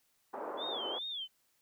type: band-pass noise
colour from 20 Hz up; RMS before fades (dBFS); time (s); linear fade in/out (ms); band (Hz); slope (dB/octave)
pink; -41; 0.33-0.99; 10; 370 to 1100; 24
type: tone with vibrato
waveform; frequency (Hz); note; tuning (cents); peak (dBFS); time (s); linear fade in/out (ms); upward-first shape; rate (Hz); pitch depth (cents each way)
sine; 3362; G#7; +20; -37; 0.57-1.28; 50; sine; 2.5; 170
effects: white hiss -74 dBFS RMS until 1.61 s